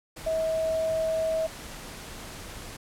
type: tone in noise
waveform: sine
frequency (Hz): 643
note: E5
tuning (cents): -43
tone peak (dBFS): -24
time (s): 0.26-1.47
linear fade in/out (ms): 10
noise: pink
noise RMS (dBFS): -41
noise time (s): 0.16-2.77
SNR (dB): +14
effects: low-pass 12000 Hz 12 dB/octave